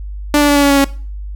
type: tone with pitch steps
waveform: sawtooth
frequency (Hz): 293.7 / 290.8 / 288 / 285.2 / 282.4 / 279.6 / 276.9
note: D4 / D4 / D4 / C#4 / C#4 / C#4 / C#4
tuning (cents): 0 / -17 / -34 / +49 / +32 / +15 / -2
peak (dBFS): -4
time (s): 0.34-0.844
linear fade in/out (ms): 2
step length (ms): 72
effects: noise-tail reverb RT60 0.4 s tail -19 dB re dry + added 50 Hz sine -23 dBFS peak until 1.35 s